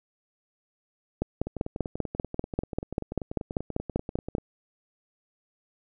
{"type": "two click trains", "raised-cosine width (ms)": 2, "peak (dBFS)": [-20, -12], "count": [31, 17], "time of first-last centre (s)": [[1.47, 4.383], [1.22, 4.351]], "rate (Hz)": [10.3, 5.11], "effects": []}